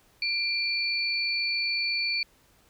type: tone pair together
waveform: sine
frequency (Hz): 2371 / 4473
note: D7 / C#8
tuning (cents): +16 / +15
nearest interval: major seventh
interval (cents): 1099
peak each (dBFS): -28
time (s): 0.22-2.23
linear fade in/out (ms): 2
effects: pink hiss -62 dBFS RMS until 2.69 s